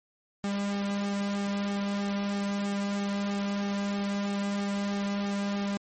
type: tone with flanger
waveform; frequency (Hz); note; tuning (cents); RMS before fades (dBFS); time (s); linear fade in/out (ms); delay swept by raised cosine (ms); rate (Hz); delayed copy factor
sawtooth; 200.9; G3; +43; -30; 0.44-5.77; 0; 2 to 2.8; 3.1; -0.75
effects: MP3 32 kbps